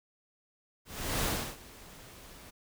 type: noise with ADSR envelope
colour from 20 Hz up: pink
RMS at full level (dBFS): -30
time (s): 0.85-2.51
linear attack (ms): 390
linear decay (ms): 320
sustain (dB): -21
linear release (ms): 14
effects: none